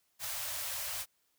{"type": "band-stop noise", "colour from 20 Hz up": "white", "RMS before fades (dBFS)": -38, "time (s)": [0.19, 1.06], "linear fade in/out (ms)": 50, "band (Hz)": [130, 520], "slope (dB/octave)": 96, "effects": ["white hiss -75 dBFS RMS until 1.38 s"]}